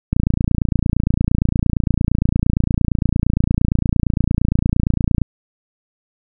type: click train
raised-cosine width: 5 ms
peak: -3 dBFS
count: 147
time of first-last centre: 0.13-5.217 s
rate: 28.7 Hz
effects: none